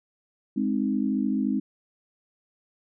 sine chord, Ab major, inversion none, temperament equal, 207.7 / 261.6 / 311.1 Hz, Ab3 / C4 / Eb4, 0 / 0 / 0 cents, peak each -26 / -26 / -30 dBFS, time 0.56-1.6 s, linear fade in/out 10 ms, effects none

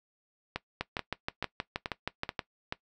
two click trains, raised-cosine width 0.3 ms, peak -15 / -16 dBFS, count 11 / 6, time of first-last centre 0.81-2.392 / 0.56-2.725 s, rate 6.32 / 2.31 Hz, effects noise-tail reverb RT60 0.1 s tail -18 dB re dry

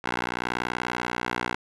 10% pulse tone with band-pass filter, 60.5 Hz, B1, 35 cents flat, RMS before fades -30 dBFS, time 0.04-1.56 s, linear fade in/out 5 ms, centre 1500 Hz, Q 0.96, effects resampled to 22050 Hz

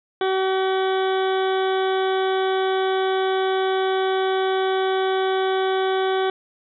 harmonic tone, 380 Hz, F#4, 46 cents sharp, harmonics 1 / 2 / 3 / 4 / 5 / 6 / 8 / 9 / 10, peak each -20 / -25 / -31 / -31 / -38 / -39 / -39 / -34 / -42 dBFS, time 0.21-6.3 s, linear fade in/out 2 ms, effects none

